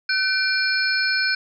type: tone cluster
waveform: sine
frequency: 1520 / 2369 / 4342 / 5170 Hz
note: F#6 / D7 / C#8 / E8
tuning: +46 / +14 / -37 / -34 cents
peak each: -21 / -26 / -25 / -27 dBFS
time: 0.09-1.35 s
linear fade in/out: 5 ms
effects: none